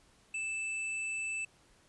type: tone with hard clipping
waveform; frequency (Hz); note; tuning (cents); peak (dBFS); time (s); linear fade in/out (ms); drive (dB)
sine; 2637; E7; 0; -35; 0.34-1.45; 5; 18
effects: pink hiss -65 dBFS RMS until 1.88 s + resampled to 24000 Hz